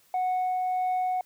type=tone with tremolo; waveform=sine; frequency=737 Hz; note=F#5; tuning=7 cents flat; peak=-21 dBFS; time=0.14-1.21 s; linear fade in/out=2 ms; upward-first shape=triangle; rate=1.6 Hz; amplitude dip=25%; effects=tanh soft clip ceiling -23 dBFS + white hiss -62 dBFS RMS until 1.25 s